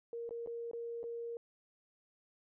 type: tone with dropouts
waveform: sine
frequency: 467.4 Hz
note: A#4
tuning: 5 cents sharp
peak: -39 dBFS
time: 0.13-1.37 s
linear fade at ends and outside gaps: 1 ms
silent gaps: 0.292-0.308 / 0.462-0.473 / 0.713-0.733 / 1.031-1.039 s
effects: none